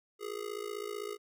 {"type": "tone with amplitude modulation", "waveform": "square", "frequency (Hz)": 415.3, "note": "G#4", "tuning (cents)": 0, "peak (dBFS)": -34, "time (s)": [0.19, 1.18], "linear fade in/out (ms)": 50, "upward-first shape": "sine", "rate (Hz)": 55.7, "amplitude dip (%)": 90, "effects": []}